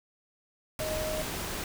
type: tone in noise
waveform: sine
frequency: 622.3 Hz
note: D#5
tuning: in tune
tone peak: -32 dBFS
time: 0.8-1.22 s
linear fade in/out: 2 ms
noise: pink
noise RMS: -35 dBFS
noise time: 0.79-1.64 s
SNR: 0 dB
effects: none